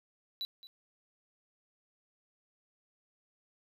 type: tone with echo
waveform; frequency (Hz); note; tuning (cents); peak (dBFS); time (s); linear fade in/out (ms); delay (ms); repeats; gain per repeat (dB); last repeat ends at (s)
triangle; 3951; B7; 0; -33; 0.41-0.45; 0; 220; 1; -15; 0.67
effects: none